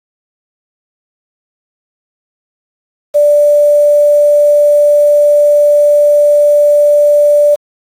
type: tone with quantisation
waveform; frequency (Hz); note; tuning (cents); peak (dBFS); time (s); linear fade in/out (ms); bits
sine; 587; D5; -1; -4; 3.14-7.56; 20; 5
effects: AAC 48 kbps